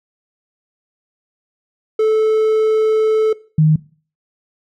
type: tone pair in turn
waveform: triangle / sine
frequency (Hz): 436.4 / 155.27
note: A4 / D#3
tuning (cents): -14 / -3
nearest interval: octave + tritone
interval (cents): 1789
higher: first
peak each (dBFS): -9 / -8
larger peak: second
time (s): 1.99-3.33 / 3.58-3.76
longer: first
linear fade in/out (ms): 5
effects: noise-tail reverb RT60 0.4 s tail -20 dB re dry